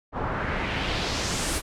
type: noise with low-pass filter sweep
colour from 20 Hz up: pink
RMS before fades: -28 dBFS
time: 0.12-1.62 s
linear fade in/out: 50 ms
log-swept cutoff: 1000 to 11000 Hz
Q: 1.7
effects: none